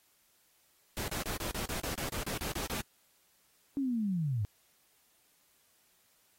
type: noise bursts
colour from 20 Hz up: pink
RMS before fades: -37 dBFS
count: 13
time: 0.97-2.808 s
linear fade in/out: 0 ms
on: 110 ms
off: 34 ms
type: linear sweep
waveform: sine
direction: down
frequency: 284.3 to 95.4 Hz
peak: -29 dBFS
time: 3.77-4.45 s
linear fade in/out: 0 ms
effects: white hiss -69 dBFS RMS until 6.38 s + AAC 48 kbps